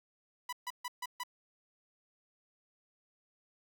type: tone bursts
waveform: sawtooth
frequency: 987.8 Hz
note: B5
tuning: in tune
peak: -33 dBFS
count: 5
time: 0.49-1.235 s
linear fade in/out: 5 ms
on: 37 ms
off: 140 ms
effects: none